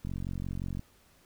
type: click train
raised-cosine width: 5 ms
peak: -24 dBFS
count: 35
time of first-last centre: 0.05-0.794 s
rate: 45.7 Hz
effects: pink hiss -63 dBFS RMS until 1.25 s